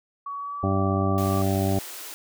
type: tone with pitch glide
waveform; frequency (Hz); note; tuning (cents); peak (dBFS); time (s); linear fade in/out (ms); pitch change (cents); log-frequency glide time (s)
sine; 1128 to 1163.1; C#6 to D6; +30 to -17; -30; 0.26-1.42; 5; +53; 0.37-0.7
type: harmonic tone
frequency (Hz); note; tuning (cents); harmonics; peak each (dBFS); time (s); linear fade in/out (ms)
96.9; G2; -20; 1 / 2 / 3 / 4 / 6 / 7 / 8; -24 / -27 / -29 / -30 / -32 / -32 / -33; 0.63-1.79; 5
type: high-pass noise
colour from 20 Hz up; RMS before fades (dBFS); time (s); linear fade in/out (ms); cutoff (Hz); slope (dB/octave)
white; -38; 1.18-2.14; 0; 280; 96
effects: none